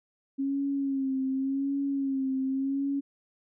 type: tone with vibrato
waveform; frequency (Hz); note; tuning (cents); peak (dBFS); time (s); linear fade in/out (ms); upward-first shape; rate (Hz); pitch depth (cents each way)
sine; 271.5; C#4; -36; -26; 0.38-3.01; 20; sine; 0.88; 47
effects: none